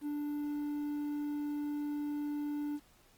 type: tone with quantisation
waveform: triangle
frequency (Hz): 293.7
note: D4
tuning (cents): 0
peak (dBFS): -32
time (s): 0.01-2.8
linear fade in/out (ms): 50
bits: 10
effects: pink hiss -65 dBFS RMS until 3.17 s + Opus 32 kbps